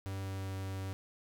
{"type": "tone with pitch glide", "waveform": "45% pulse", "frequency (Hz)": [96.8, 96.02], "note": ["G2", "G2"], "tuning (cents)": [-21, -35], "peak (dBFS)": -37, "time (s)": [0.06, 0.93], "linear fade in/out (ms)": 0, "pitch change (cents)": -14, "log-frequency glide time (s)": [0.19, 0.49], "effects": []}